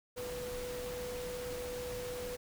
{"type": "tone in noise", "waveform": "sine", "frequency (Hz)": 493.9, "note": "B4", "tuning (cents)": 0, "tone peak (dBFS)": -39, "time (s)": [0.16, 2.37], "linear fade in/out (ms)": 20, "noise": "pink", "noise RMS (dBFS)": -45, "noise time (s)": [0.16, 2.37], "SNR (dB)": 3, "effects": []}